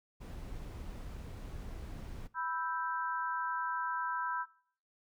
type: noise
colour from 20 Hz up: brown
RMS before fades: -44 dBFS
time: 0.2-2.28 s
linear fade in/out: 20 ms
type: chord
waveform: sine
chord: E minor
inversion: second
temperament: equal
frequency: 987.8 / 1318.5 / 1568 Hz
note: B5 / E6 / G6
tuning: 0 / 0 / 0 cents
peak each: -36 / -39 / -39 dBFS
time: 2.34-4.46 s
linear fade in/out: 50 ms
effects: noise-tail reverb RT60 0.5 s tail -19 dB re dry